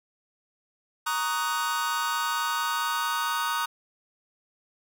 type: chord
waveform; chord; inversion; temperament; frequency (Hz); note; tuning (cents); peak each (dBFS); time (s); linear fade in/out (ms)
45% pulse; D# minor seventh; second; just; 933.4 / 1120.1 / 1244.5 / 1493.4; A#5 / C#6 / D#6 / F#6; +2 / +18 / 0 / +16; -31 / -34 / -30 / -32; 1.06-3.66; 10
effects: none